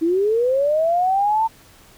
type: linear sweep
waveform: sine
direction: up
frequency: 314.9 to 910 Hz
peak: -15 dBFS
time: 0.01-1.48 s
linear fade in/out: 20 ms
effects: pink hiss -49 dBFS RMS until 1.97 s